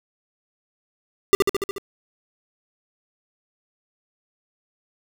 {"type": "tone with echo", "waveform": "square", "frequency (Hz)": 396, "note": "G4", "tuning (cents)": 18, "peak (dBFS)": -11, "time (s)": [1.33, 1.35], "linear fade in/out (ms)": 0, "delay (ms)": 72, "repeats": 6, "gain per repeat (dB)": -3, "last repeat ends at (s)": 1.782, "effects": []}